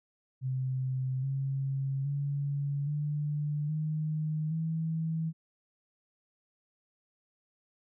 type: tone with pitch steps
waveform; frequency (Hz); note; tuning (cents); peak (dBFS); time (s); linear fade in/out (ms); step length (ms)
sine; 130.3 / 135.99 / 141.93 / 148.13 / 154.6 / 161.35; C3 / C#3 / C#3 / D3 / D#3 / E3; -7 / -33 / +41 / +15 / -11 / -37; -29; 0.41-5.33; 50; 820
effects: none